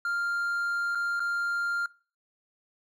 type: tone with dropouts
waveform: triangle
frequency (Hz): 1396.9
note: F6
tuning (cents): 0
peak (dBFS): -25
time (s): 0.05-1.86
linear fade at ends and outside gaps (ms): 2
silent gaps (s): 0.95-0.954 / 1.196-1.202
effects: noise-tail reverb RT60 0.4 s tail -22 dB re dry